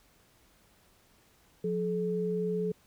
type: tone pair together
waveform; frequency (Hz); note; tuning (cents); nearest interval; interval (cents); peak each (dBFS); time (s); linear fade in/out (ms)
sine; 178.31 / 429.4; F3 / A4; +36 / -42; octave + minor third; 1522; -32 / -30; 1.64-2.72; 5
effects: pink hiss -64 dBFS RMS until 2.86 s